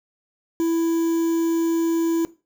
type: tone with quantisation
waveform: triangle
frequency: 331 Hz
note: E4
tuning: 7 cents sharp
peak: -16 dBFS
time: 0.6-2.25 s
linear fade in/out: 0 ms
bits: 6
effects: noise-tail reverb RT60 0.3 s tail -18 dB re dry